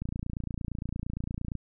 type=click train; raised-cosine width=5 ms; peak=-21 dBFS; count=45; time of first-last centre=0.02-1.553 s; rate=28.7 Hz; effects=none